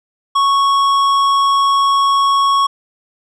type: tone with tanh clipping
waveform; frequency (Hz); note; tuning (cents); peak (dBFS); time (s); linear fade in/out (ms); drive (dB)
sine; 1107; C#6; -3; -12; 0.35-2.67; 10; 12
effects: none